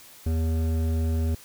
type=tone with hard clipping; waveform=triangle; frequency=80.7 Hz; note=E2; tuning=36 cents flat; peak=-24 dBFS; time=0.26-1.35 s; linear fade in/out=5 ms; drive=16 dB; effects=white hiss -49 dBFS RMS until 1.44 s